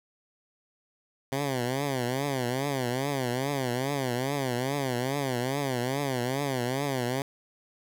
10% pulse tone with vibrato, 131.8 Hz, C3, 13 cents sharp, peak -19 dBFS, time 1.32-7.22 s, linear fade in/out 2 ms, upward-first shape triangle, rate 2.4 Hz, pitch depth 180 cents each way, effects none

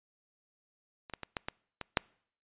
clicks, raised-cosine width 0.3 ms, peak -30 / -21 / -22 / -17 / -18 / -21 / -8 dBFS, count 7, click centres 1.098 / 1.137 / 1.233 / 1.368 / 1.485 / 1.813 / 1.972 s, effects noise-tail reverb RT60 0.6 s tail -26 dB re dry + resampled to 8000 Hz

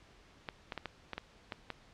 clicks, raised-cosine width 0.3 ms, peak -22 dBFS, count 8, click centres 0.488 / 0.722 / 0.777 / 0.857 / 1.133 / 1.18 / 1.522 / 1.703 s, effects pink hiss -61 dBFS RMS until 1.93 s + low-pass 5000 Hz 12 dB/octave

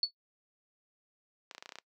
sine tone with exponential decay, 4435 Hz, C#8, in tune, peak -22 dBFS, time 0.03-0.11 s, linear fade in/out 2 ms, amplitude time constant 17 ms
clicks, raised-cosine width 0.2 ms, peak -26 dBFS, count 9, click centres 1.512 / 1.549 / 1.581 / 1.625 / 1.659 / 1.692 / 1.722 / 1.756 / 1.786 s
effects noise-tail reverb RT60 0.1 s tail -22 dB re dry + high-pass 400 Hz 12 dB/octave

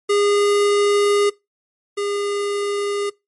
square tone pair in turn, 408.3 / 406.2 Hz, G#4 / G#4, -29 / -38 cents, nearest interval unison, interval 9 cents, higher first, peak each -15 / -21 dBFS, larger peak first, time 0.09-1.3 / 1.97-3.1 s, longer first, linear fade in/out 10 ms, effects noise-tail reverb RT60 0.2 s tail -22 dB re dry + MP3 48 kbps

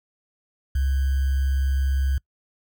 sine tone with sample-and-hold, 67.4 Hz, C#2, 48 cents flat, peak -19 dBFS, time 0.75-2.18 s, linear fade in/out 5 ms, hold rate 1575 Hz, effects noise-tail reverb RT60 0.1 s tail -25 dB re dry

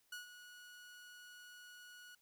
sawtooth tone with ADSR envelope, 1461 Hz, F#6, 22 cents flat, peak -40 dBFS, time 0.12-2.15 s, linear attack 6 ms, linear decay 130 ms, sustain -11 dB, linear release 4 ms, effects white hiss -75 dBFS RMS until 2.21 s

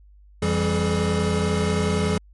square tone cluster, 87.4 / 167 / 197.3 / 425.3 Hz, F2 / E3 / G3 / G#4, +2 / +23 / +11 / +41 cents, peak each -26 dBFS, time 0.42-2.18 s, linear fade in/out 5 ms, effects added 50 Hz sine -47 dBFS peak until 2.33 s + MP3 48 kbps

